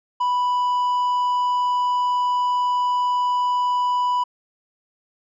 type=tone; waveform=triangle; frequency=987.8 Hz; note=B5; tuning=in tune; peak=-16 dBFS; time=0.2-4.24 s; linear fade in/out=10 ms; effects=resampled to 16000 Hz